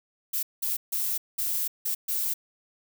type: noise bursts at uneven times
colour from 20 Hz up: violet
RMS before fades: -28 dBFS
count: 6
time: 0.33-0.43 / 0.62-0.77 / 0.92-1.18 / 1.38-1.68 / 1.85-1.95 / 2.08-2.34 s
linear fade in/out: 10 ms
effects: none